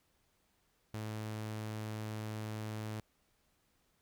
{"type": "tone", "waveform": "sawtooth", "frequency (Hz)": 108.2, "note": "A2", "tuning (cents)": -29, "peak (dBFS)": -35, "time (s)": [0.94, 3], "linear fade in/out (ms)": 0, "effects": ["pink hiss -75 dBFS RMS until 4.01 s"]}